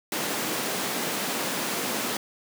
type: high-pass noise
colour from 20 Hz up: pink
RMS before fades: -29 dBFS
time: 0.12-2.17 s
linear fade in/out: 2 ms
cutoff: 190 Hz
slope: 24 dB/octave
effects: none